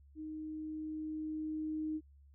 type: tone with level ramp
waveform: sine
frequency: 310.5 Hz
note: D#4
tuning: 3 cents flat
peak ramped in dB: -41 to -34 dBFS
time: 0.15-2.01 s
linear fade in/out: 50 ms
effects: added 70 Hz sine -58 dBFS peak until 2.34 s